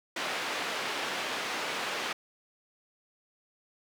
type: band-pass noise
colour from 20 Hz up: white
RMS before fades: -34 dBFS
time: 0.16-2.13 s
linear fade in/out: 5 ms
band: 280 to 2800 Hz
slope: 12 dB/octave
effects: none